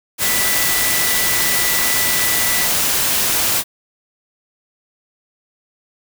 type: tone in noise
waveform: sine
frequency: 1975.5 Hz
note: B6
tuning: in tune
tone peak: -23 dBFS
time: 0.21-2.69 s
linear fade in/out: 50 ms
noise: white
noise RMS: -17 dBFS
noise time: 0.18-3.64 s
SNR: -9 dB
effects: none